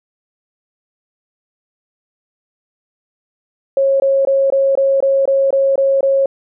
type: tone bursts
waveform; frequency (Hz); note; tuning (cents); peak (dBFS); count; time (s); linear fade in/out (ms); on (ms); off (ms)
sine; 545; C#5; -29; -10; 10; 3.77-6.259; 2; 230; 21
effects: none